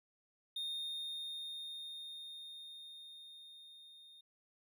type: tone with level ramp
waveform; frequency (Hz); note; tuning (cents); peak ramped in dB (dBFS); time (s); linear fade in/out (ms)
triangle; 3673; A#7; -26; -36 to -55; 0.56-4.21; 5
effects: none